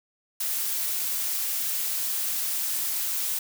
blue noise, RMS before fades -28 dBFS, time 0.4-3.39 s, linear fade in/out 5 ms, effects none

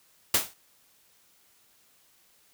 white noise with exponential decay, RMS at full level -18 dBFS, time 0.34-0.54 s, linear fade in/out 5 ms, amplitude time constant 42 ms, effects white hiss -63 dBFS RMS until 2.53 s

